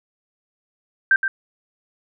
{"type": "tone with echo", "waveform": "sine", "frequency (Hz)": 1568, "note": "G6", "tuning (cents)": 0, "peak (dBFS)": -11, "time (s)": [1.11, 1.16], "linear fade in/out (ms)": 2, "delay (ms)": 120, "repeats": 1, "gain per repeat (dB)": -7, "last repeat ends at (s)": 1.28, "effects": []}